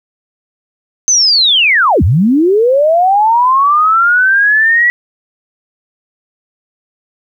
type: linear two-way sweep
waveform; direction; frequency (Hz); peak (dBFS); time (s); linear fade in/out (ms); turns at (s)
sine; down then up; 6300 to 70.1 to 1950; -6; 1.08-4.9; 0; 2.03
effects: 8-bit